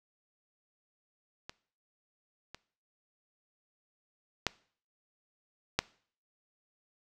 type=clicks; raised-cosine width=0.2 ms; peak=-24 / -26 / -10 / -8 dBFS; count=4; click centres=1.495 / 2.546 / 4.467 / 5.79 s; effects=noise-tail reverb RT60 0.5 s tail -21 dB re dry